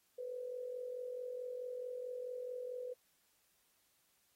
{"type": "tone with amplitude modulation", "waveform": "sine", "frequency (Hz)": 498, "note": "B4", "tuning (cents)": 14, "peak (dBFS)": -38, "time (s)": [0.18, 2.94], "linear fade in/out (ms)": 10, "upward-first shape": "sine", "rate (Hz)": 44.6, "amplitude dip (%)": 60, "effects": ["white hiss -75 dBFS RMS until 4.35 s", "AAC 48 kbps"]}